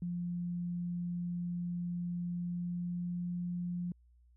sine tone with pitch glide, 174.8 to 176.02 Hz, F3 to F3, +2 to +14 cents, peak -34 dBFS, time 0.02-3.92 s, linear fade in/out 2 ms, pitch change +12 cents, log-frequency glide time 2.24-3.36 s, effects added 60 Hz sine -61 dBFS peak until 4.36 s

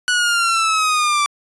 sawtooth exponential sweep, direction down, 1480 to 1162 Hz, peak -11 dBFS, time 0.08-1.26 s, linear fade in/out 0 ms, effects resampled to 24000 Hz

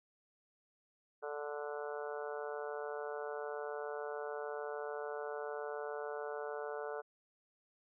harmonic tone, 146.83 Hz, D3, in tune, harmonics 3 / 4 / 5 / 6 / 7 / 8 / 9 / 10, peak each -42 / -45 / -48 / -52 / -53 / -54 / -52 / -50 dBFS, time 1.22-7.02 s, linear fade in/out 20 ms, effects none

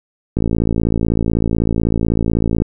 click train, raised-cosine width 3 ms, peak -3 dBFS, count 127, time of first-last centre 0.37-2.62 s, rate 56 Hz, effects none

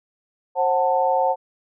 sine chord, F# diminished, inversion second, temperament just, 532.8 / 740 / 888 Hz, C5 / F#5 / A5, +31 / 0 / +16 cents, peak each -21 dBFS, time 0.55-1.36 s, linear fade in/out 50 ms, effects none

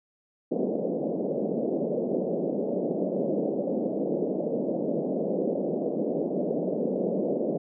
white band-pass noise, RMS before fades -28 dBFS, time 0.51-7.58 s, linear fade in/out 10 ms, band 170 to 590 Hz, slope 48 dB/octave, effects none

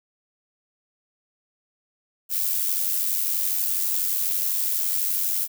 violet noise with amplitude modulation, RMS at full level -22 dBFS, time 2.29-5.48 s, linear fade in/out 50 ms, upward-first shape sine, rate 92.1 Hz, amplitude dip 50%, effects none

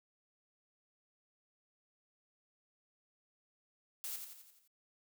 blue noise with echo, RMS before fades -42 dBFS, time 4.04-4.16 s, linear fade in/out 0 ms, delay 86 ms, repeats 6, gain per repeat -5 dB, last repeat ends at 4.676 s, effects none

